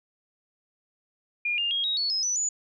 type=tone with pitch steps; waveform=sine; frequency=2420 / 2812 / 3268 / 3797 / 4413 / 5128 / 5959 / 6924 Hz; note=D#7 / F7 / G#7 / A#7 / C#8 / E8 / F#8 / A8; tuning=-49 / +11 / -29 / +31 / -9 / -49 / +11 / -29 cents; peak=-24 dBFS; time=1.45-2.49 s; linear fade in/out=5 ms; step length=130 ms; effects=none